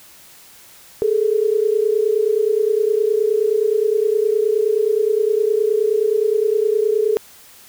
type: tone pair together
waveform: sine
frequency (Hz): 414.6 / 444.2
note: G#4 / A4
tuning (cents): -3 / +16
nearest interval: minor second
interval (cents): 119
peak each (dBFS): -17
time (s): 1.02-7.17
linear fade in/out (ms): 0
effects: white hiss -45 dBFS RMS until 7.68 s